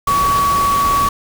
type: tone in noise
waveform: sine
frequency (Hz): 1130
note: C#6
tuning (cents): +33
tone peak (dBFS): -12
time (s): 0.07-1.09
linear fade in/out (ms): 5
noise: pink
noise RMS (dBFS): -23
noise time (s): 0.07-1.09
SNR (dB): +8
effects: none